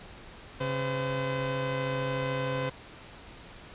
sawtooth tone pair together, 135.86 / 510 Hz, C#3 / C5, -34 / -44 cents, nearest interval octave + major seventh, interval 2290 cents, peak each -28 / -27 dBFS, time 0.6-2.7 s, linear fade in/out 10 ms, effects pink hiss -48 dBFS RMS until 3.74 s + resampled to 8000 Hz

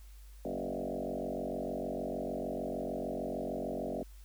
sine tone with frequency modulation, 436.3 Hz, A4, 15 cents flat, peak -34 dBFS, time 0.45-4.03 s, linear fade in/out 2 ms, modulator 46.6 Hz, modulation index 5.3, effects added 50 Hz sine -49 dBFS peak until 4.24 s + white hiss -64 dBFS RMS until 4.24 s

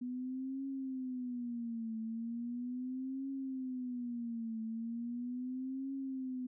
sine tone with vibrato, 245.7 Hz, B3, 9 cents flat, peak -37 dBFS, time 0.01-6.47 s, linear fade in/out 10 ms, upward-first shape triangle, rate 0.38 Hz, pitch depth 180 cents each way, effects none

